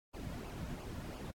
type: noise with flanger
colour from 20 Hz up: brown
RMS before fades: -44 dBFS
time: 0.13-1.32 s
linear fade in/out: 20 ms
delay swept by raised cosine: 0.5 to 2.6 ms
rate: 2.9 Hz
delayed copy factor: -0.65
effects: AAC 64 kbps